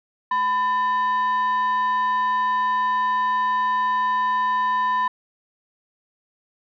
sine tone pair together, 1003 / 1787.1 Hz, B5 / A6, +26 / +26 cents, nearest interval minor seventh, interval 1000 cents, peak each -17 / -26 dBFS, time 0.31-5.08 s, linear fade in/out 5 ms, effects tanh soft clip ceiling -16 dBFS

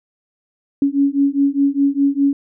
sine beating tone pair, 277.2 / 282.1 Hz, C#4 / C#4, 0 / +30 cents, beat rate 4.9 Hz, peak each -16 dBFS, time 0.82-2.33 s, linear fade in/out 2 ms, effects none

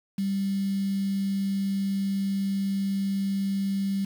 sine tone with quantisation, 196 Hz, G3, in tune, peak -24 dBFS, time 0.18-4.05 s, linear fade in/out 5 ms, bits 7, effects none

